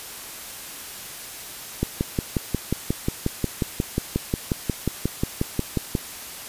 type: click train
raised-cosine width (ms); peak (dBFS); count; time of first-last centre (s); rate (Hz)
3; -8; 24; 1.83-5.952; 5.58
effects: white hiss -37 dBFS RMS until 6.48 s + resampled to 32000 Hz